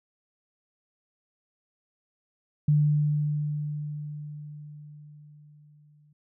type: tone with exponential decay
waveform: sine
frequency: 148.8 Hz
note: D3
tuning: 23 cents sharp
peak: -17 dBFS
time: 2.68-6.13 s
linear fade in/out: 5 ms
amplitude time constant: 750 ms
effects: none